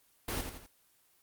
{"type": "noise with echo", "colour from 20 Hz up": "pink", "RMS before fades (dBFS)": -35, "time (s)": [0.28, 0.41], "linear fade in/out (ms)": 5, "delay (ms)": 85, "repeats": 3, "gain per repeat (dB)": -6, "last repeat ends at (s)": 0.665, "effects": ["white hiss -68 dBFS RMS until 1.22 s", "Opus 24 kbps"]}